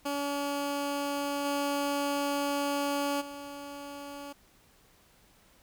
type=tone with level steps; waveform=15% pulse; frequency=284.3 Hz; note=C#4; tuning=44 cents sharp; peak=-24 / -22 / -34 dBFS; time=0.05-4.33 s; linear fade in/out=10 ms; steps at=1.44 / 3.2 s; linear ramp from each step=20 ms; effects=pink hiss -62 dBFS RMS until 5.62 s